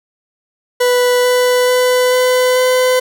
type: tone with pitch steps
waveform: 40% pulse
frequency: 493.9 / 497.3 / 500.8 / 504.3 / 507.8 Hz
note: B4 / B4 / B4 / B4 / B4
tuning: 0 / +12 / +24 / +36 / +48 cents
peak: -9 dBFS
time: 0.8-3 s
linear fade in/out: 10 ms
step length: 440 ms
effects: none